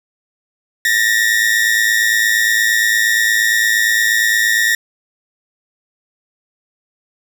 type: tone pair together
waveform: 40% pulse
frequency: 1789.4 / 1898 Hz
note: A6 / A#6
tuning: +29 / +31 cents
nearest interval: minor second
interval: 102 cents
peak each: -14 dBFS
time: 0.85-4.75 s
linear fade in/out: 2 ms
effects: none